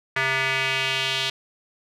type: tone with band-pass filter sweep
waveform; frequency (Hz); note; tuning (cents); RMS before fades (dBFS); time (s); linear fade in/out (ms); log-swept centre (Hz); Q
square; 133.1; C3; +30; -24; 0.16-1.3; 5; 1900 to 3400; 2.6
effects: none